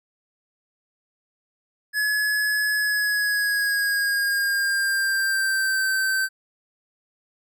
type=tone with pitch glide; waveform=square; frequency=1698 to 1548.1 Hz; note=G#6 to G6; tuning=+38 to -22 cents; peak=-21 dBFS; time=1.93-6.29 s; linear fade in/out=50 ms; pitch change=-160 cents; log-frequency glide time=2.76-5.87 s; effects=none